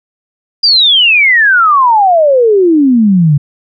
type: exponential sweep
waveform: sine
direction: down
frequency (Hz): 4879 to 138.6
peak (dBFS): -4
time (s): 0.63-3.38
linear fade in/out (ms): 10
effects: none